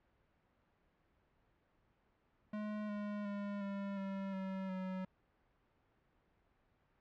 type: tone with pitch steps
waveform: square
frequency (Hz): 211.1 / 206.9 / 202.7 / 198.68 / 194.7 / 190.8 / 186.99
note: G#3 / G#3 / G#3 / G3 / G3 / G3 / F#3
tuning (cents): +29 / -6 / -42 / +24 / -12 / -47 / +19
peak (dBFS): -40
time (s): 2.53-5.05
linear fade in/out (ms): 5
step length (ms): 360
effects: pink hiss -75 dBFS RMS until 7 s + low-pass 2000 Hz 12 dB/octave